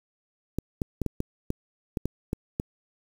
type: clicks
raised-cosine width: 3 ms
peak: -14 dBFS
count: 10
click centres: 0.586 / 0.818 / 1.017 / 1.063 / 1.204 / 1.504 / 1.972 / 2.056 / 2.331 / 2.599 s
effects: 7-bit